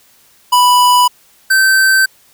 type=tone pair in turn; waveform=square; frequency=987.8 / 1548.2 Hz; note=B5 / G6; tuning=0 / -22 cents; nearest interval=minor sixth; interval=778 cents; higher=second; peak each=-7 / -8 dBFS; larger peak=first; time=0.52-1.08 / 1.5-2.06 s; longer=neither; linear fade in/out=10 ms; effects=white hiss -49 dBFS RMS until 2.33 s